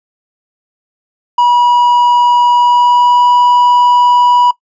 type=tone with pitch glide; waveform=triangle; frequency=969 to 976.9 Hz; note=B5 to B5; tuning=-33 to -19 cents; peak=-4 dBFS; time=1.38-4.51 s; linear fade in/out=5 ms; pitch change=+14 cents; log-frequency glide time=2.53-3.28 s; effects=noise-tail reverb RT60 0.1 s tail -20 dB re dry + resampled to 16000 Hz